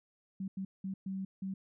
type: tone bursts at uneven times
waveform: sine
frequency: 191.8 Hz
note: G3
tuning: 37 cents flat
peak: -35 dBFS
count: 5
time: 0.4-0.48 / 0.57-0.65 / 0.84-0.94 / 1.06-1.25 / 1.42-1.54 s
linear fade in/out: 5 ms
effects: none